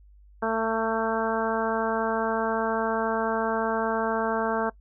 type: harmonic tone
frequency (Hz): 223.8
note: A3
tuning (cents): +30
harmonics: 1 / 2 / 3 / 4 / 5 / 6 / 7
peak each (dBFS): -31 / -28 / -30 / -30 / -33 / -34 / -34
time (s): 0.42-4.7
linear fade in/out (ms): 10
effects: noise-tail reverb RT60 0.1 s tail -21 dB re dry + added 50 Hz sine -50 dBFS peak until 4.8 s